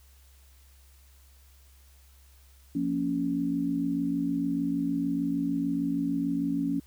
sine chord, Bb minor, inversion second, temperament just, 174.81 / 233.1 / 279.7 Hz, F3 / Bb3 / Db4, +2 / 0 / +16 cents, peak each -33 / -33 / -27 dBFS, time 2.75-6.8 s, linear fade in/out 5 ms, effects added 67 Hz sine -54 dBFS peak until 6.86 s + white hiss -62 dBFS RMS until 6.86 s

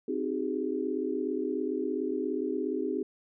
sine chord, Ab dominant seventh, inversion first, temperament equal with one note detuned, 261.6 / 311.1 / 378.2 / 415.3 Hz, C4 / Eb4 / Gb4 / Ab4, 0 / 0 / +38 / 0 cents, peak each -34 dBFS, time 0.08-3.03 s, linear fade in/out 5 ms, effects none

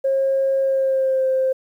sine tone with pitch glide, 539 to 524.6 Hz, C#5 to C5, -49 to +4 cents, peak -15 dBFS, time 0.04-1.53 s, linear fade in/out 10 ms, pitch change -47 cents, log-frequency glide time 0.61-1.26 s, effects tanh soft clip ceiling -11 dBFS + 9-bit

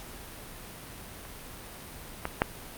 clicks, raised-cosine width 0.5 ms, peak -29 / -15 / -6 dBFS, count 3, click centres 1.252 / 2.254 / 2.419 s, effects pink hiss -44 dBFS RMS until 2.77 s + Opus 48 kbps

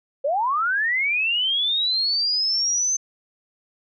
sine linear sweep, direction up, 523.3 to 6260 Hz, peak -19 dBFS, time 0.24-2.97 s, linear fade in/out 10 ms, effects none

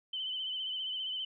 sine tone with vibrato, 3048 Hz, G7, 49 cents flat, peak -34 dBFS, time 0.13-1.25 s, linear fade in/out 5 ms, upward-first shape triangle, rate 15 Hz, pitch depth 55 cents each way, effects none

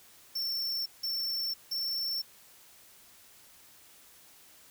square tone bursts, 5410 Hz, E8, 44 cents sharp, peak -31 dBFS, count 3, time 0.35-2.22 s, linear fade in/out 10 ms, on 510 ms, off 170 ms, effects white hiss -57 dBFS RMS until 4.7 s

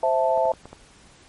sine chord, A minor, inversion first, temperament equal, 523.3 / 659.3 / 880 Hz, C5 / E5 / A5, 0 / 0 / 0 cents, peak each -23 / -21 / -23 dBFS, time 0.03-0.52 s, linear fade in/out 2 ms
clicks, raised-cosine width 1 ms, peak -25 dBFS, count 5, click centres 0.376 / 0.455 / 0.537 / 0.656 / 0.73 s
effects pink hiss -52 dBFS RMS until 1.28 s + MP3 48 kbps

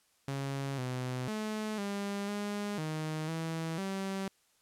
sawtooth tone with pitch steps, 137.6 / 126.9 / 215.2 / 200.9 / 205.3 / 156 / 162.8 / 193.5 Hz, C#3 / B2 / A3 / G3 / G#3 / D#3 / E3 / G3, -12 / +47 / -38 / +43 / -20 / +5 / -21 / -22 cents, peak -30 dBFS, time 0.28-4.28 s, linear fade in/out 2 ms, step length 500 ms, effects white hiss -70 dBFS RMS until 4.61 s + low-pass 11000 Hz 12 dB/octave

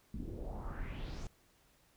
brown noise with low-pass filter sweep, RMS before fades -42 dBFS, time 0.14-1.27 s, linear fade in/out 2 ms, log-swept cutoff 220 to 7400 Hz, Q 3.4, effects pink hiss -69 dBFS RMS until 1.96 s

